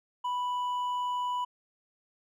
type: tone with hard clipping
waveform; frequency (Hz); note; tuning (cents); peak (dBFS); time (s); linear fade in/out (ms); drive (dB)
sine; 987.8; B5; 0; -30; 0.24-1.45; 10; 4
effects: none